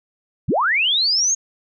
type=linear sweep; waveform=sine; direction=up; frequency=65.41 to 6645 Hz; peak=-15 dBFS; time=0.48-1.35 s; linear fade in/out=10 ms; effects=none